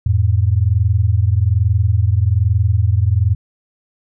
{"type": "tone pair together", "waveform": "sine", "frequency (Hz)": [87.31, 108.49], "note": ["F2", "A2"], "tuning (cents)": [0, -24], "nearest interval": "major third", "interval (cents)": 376, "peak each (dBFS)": -14, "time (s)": [0.06, 3.35], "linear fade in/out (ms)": 5, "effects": []}